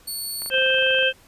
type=tone; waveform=10% pulse; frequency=4435 Hz; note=C#8; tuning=in tune; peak=-20 dBFS; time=0.07-0.5 s; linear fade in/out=10 ms
type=click train; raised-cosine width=0.5 ms; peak=-24 dBFS; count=16; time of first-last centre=0.42-1.027 s; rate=24.7 Hz
type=harmonic tone; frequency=523.3 Hz; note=C5; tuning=in tune; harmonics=1 / 3 / 5 / 6; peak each=-22 / -22 / -22 / -22 dBFS; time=0.5-1.13 s; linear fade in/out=50 ms
effects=pink hiss -53 dBFS RMS until 1.27 s + resampled to 32000 Hz